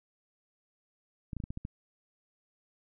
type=clicks; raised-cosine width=5 ms; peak=-25 dBFS; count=7; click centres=1.332 / 1.367 / 1.402 / 1.439 / 1.505 / 1.574 / 1.651 s; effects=none